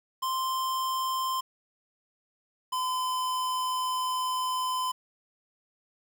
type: tone pair in turn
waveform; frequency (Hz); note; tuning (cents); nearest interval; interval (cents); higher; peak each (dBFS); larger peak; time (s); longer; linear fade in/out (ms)
square; 1044 / 1019.6; C6 / C6; -4 / -45; unison; 41; first; -28; neither; 0.22-1.41 / 2.72-4.92; second; 10
effects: 9-bit